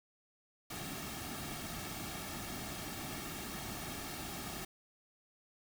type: noise with comb filter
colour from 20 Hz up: pink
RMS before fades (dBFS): -43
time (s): 0.7-4.65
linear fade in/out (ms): 5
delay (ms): 2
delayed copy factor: -0.6
effects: none